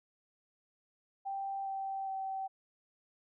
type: tone with pitch steps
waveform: sine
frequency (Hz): 784 / 777.2 / 770.5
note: G5 / G5 / G5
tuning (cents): 0 / -15 / -30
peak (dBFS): -35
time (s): 1.25-2.48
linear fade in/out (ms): 20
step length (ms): 410
effects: none